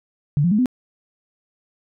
sine tone with pitch steps, 145.1 / 174.56 / 210 / 252.6 Hz, D3 / F3 / G#3 / B3, -21 / -1 / +19 / +39 cents, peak -14 dBFS, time 0.37-0.658 s, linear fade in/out 0 ms, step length 72 ms, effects none

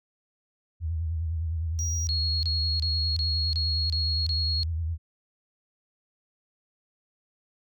sine tone with vibrato, 81.4 Hz, E2, 21 cents flat, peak -26 dBFS, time 0.8-4.98 s, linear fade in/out 50 ms, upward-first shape sine, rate 9.8 Hz, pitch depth 80 cents each way
triangle tone, 5740 Hz, F8, 47 cents sharp, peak -29 dBFS, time 1.79-2.07 s, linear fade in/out 0 ms
sine tone bursts, 4305 Hz, C8, 49 cents sharp, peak -26 dBFS, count 7, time 2.09-4.632 s, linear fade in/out 0 ms, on 340 ms, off 27 ms
effects none

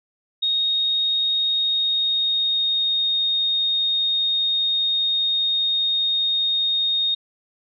sine tone with pitch glide, 3729 to 3705 Hz, A#7 to A#7, 0 to -11 cents, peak -18 dBFS, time 0.42-7.15 s, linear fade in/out 10 ms, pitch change -11 cents, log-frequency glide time 1.48-3.17 s, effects none

